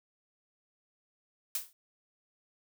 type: noise with exponential decay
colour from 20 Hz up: blue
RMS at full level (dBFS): -30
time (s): 1.55-1.73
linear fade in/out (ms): 1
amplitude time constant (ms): 39
effects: none

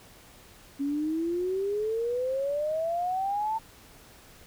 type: exponential sweep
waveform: sine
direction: up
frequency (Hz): 275.4 to 901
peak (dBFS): -26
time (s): 0.79-3.59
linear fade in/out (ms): 20
effects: pink hiss -53 dBFS RMS until 4.46 s

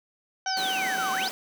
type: harmonic tone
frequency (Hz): 761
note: F#5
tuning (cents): +48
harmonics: 1 / 2 / 3 / 4 / 5 / 6 / 7 / 8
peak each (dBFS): -29 / -32 / -44 / -40 / -46 / -49 / -52 / -42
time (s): 0.46-1.28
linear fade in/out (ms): 2
type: exponential two-way sweep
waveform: sine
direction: down then up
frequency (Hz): 5800 to 1025 to 5370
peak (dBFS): -29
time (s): 0.47-1.29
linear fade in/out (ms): 2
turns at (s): 1.12
type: high-pass noise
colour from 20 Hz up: pink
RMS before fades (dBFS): -36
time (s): 0.57-1.31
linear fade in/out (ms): 0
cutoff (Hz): 180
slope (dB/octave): 48
effects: none

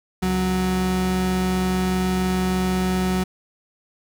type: tone pair together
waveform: 35% pulse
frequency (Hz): 69.3 / 185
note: C#2 / F#3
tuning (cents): 0 / 0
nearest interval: octave + perfect fourth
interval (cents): 1700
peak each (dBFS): -27 / -18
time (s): 0.22-3.24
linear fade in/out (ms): 10
effects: none

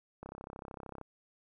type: click train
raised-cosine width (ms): 1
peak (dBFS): -30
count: 27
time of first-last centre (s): 0.23-1.013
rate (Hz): 33.2
effects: 12-bit

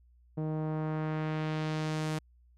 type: tone with low-pass filter sweep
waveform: sawtooth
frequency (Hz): 155.56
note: D#3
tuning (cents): 0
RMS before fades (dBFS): -33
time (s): 0.37-2.19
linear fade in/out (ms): 10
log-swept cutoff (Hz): 560 to 10000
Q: 0.87
effects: added 60 Hz sine -59 dBFS peak until 2.57 s

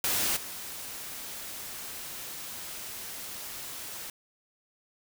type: noise with level steps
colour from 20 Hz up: white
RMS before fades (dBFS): -28 / -40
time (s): 0.04-4.1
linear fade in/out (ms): 2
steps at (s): 0.36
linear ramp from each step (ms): 10
effects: none

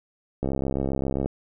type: click train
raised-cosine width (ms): 2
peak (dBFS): -13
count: 57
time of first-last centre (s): 0.43-1.26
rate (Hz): 67.5
effects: none

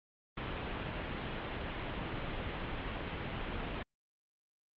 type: low-pass noise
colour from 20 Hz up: pink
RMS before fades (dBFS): -39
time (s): 0.37-3.83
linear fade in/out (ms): 5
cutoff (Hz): 3400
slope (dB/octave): 48
effects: Opus 24 kbps

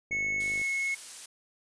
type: tone with pitch glide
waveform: triangle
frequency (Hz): 2200 to 2184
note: C#7 to C#7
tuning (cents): -14 to -26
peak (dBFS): -26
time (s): 0.11-0.95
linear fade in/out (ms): 10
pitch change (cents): -12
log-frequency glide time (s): 0.5-0.7
type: click train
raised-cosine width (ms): 2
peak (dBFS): -33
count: 27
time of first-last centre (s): 0.11-0.616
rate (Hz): 51.4
type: noise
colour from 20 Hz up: blue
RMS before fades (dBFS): -40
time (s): 0.4-1.26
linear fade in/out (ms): 5
effects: resampled to 22050 Hz

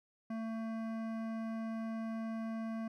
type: tone with hard clipping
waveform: triangle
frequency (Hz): 224.2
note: A3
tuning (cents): +33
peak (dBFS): -39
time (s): 0.3-2.88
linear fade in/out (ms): 5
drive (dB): 18
effects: none

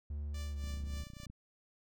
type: tone with pitch glide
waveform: triangle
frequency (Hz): 73.2 to 70.79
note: D2 to C#2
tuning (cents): -5 to +37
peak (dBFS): -35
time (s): 0.1-1.03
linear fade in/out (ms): 5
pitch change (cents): -58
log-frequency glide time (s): 0.48-0.58
type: tone with tremolo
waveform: 5% pulse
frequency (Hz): 587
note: D5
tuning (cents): -1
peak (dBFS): -37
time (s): 0.34-1.26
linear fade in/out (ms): 5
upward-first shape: triangle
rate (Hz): 3.5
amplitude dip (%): 90
type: click train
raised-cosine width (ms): 5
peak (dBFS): -37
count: 21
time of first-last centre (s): 0.64-1.3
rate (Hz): 30.3
effects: none

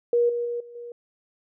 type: tone with level steps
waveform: sine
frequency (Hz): 476.7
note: A#4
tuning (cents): +39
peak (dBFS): -17 / -24 / -26 / -41 / -35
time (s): 0.13-0.92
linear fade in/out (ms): 2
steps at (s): 0.29 / 0.45 / 0.6 / 0.75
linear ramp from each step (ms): 5
effects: none

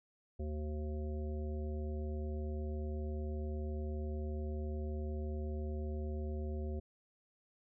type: harmonic tone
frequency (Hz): 75.7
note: D#2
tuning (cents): -47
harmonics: 1 / 3 / 5 / 7 / 9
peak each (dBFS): -37 / -46 / -46 / -51 / -55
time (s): 0.39-6.8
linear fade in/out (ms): 10
effects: none

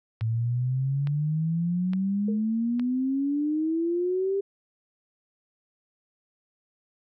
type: click train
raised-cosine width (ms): 0.3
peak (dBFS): -24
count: 4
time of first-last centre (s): 0.21-2.796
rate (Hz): 1.16
type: exponential sweep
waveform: sine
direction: up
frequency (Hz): 110 to 399.6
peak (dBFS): -23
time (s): 0.21-4.41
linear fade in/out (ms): 10
type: tone with exponential decay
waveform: sine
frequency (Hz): 458.7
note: A#4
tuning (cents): -28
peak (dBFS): -30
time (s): 2.28-2.46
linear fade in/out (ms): 5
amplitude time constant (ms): 39
effects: none

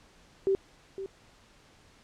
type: tone with echo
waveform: sine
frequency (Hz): 388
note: G4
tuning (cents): -18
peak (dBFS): -22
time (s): 0.47-0.55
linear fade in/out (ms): 0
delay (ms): 510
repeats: 1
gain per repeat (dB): -12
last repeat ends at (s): 1.06
effects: pink hiss -59 dBFS RMS until 2.03 s + low-pass 7000 Hz 12 dB/octave

